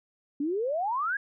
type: exponential sweep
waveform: sine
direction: up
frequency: 273.8 to 1687 Hz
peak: -26 dBFS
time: 0.4-1.17 s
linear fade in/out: 5 ms
effects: none